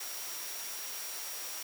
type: tone in noise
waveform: sine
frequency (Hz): 5650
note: F8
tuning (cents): +19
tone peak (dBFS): -45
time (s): 0-1.63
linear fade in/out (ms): 5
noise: white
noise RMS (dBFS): -41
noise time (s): 0-1.63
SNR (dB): -7
effects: high-pass 400 Hz 12 dB/octave